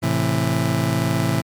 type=chord; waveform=30% pulse; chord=A minor; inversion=none; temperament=just; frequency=110 / 132 / 165 Hz; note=A2 / C3 / E3; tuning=0 / +16 / +2 cents; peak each=-20 dBFS; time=0.02-1.42 s; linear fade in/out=20 ms; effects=MP3 96 kbps